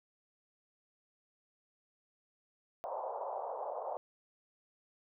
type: band-pass noise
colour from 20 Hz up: pink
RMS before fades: -40 dBFS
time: 2.84-3.97 s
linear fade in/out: 0 ms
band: 510 to 980 Hz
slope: 48 dB/octave
effects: none